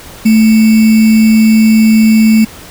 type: tone with sample-and-hold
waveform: sine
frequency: 220 Hz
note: A3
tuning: in tune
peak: -3 dBFS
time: 0.25-2.45 s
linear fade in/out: 10 ms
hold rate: 2450 Hz
effects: pink hiss -32 dBFS RMS until 2.7 s